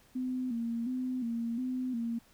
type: tone with vibrato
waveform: sine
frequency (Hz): 243.2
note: B3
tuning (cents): -26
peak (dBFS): -31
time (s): 0.15-2.19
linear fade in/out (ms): 10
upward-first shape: square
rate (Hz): 1.4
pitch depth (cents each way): 81
effects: pink hiss -63 dBFS RMS until 2.33 s